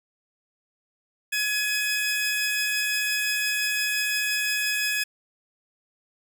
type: tone pair together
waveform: sawtooth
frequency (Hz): 1686.6 / 2527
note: G#6 / D#7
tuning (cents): +26 / +26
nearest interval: perfect fifth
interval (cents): 700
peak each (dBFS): -23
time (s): 1.32-5.04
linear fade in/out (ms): 10
effects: none